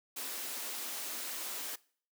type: high-pass noise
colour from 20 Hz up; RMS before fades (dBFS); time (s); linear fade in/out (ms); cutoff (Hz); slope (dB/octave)
white; -40; 0.16-1.76; 10; 220; 96
effects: noise-tail reverb RT60 0.5 s tail -22 dB re dry